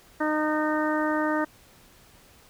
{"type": "harmonic tone", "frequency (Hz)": 306.5, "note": "D#4", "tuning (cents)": -26, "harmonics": [1, 2, 3, 4, 5, 6], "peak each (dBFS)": [-26, -29, -31, -32, -33, -34], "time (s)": [0.2, 1.45], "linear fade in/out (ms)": 10, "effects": ["pink hiss -55 dBFS RMS until 2.49 s"]}